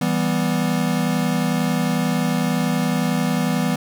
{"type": "chord", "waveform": "square", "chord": "E minor", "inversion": "none", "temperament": "equal", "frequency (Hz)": [164.81, 196, 246.9], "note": ["E3", "G3", "B3"], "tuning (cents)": [0, 0, 0], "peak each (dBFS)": [-23, -24, -23], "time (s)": [0.01, 3.76], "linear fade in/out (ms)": 5, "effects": []}